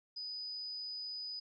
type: tone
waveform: sine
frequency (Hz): 4978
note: D#8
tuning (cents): 0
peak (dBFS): -40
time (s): 0.16-1.4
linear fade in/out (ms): 10
effects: none